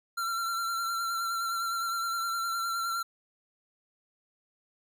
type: tone with vibrato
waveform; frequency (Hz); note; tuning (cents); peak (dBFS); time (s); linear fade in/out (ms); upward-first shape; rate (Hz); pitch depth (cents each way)
square; 1363; F6; -43; -30; 0.17-3.03; 10; sine; 9.7; 28
effects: none